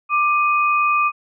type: tone pair together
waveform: sine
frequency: 1183.2 / 2505 Hz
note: D6 / D#7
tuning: +13 / +11 cents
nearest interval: octave + minor second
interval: 1298 cents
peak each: -15 / -21 dBFS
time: 0.09-1.12 s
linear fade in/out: 50 ms
effects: none